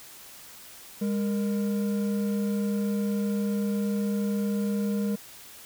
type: tone pair together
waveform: triangle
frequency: 203.9 / 466.2 Hz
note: G#3 / A#4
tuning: -32 / 0 cents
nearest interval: octave + major second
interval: 1432 cents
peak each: -23 / -32 dBFS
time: 1.01-5.16 s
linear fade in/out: 10 ms
effects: white hiss -47 dBFS RMS until 5.65 s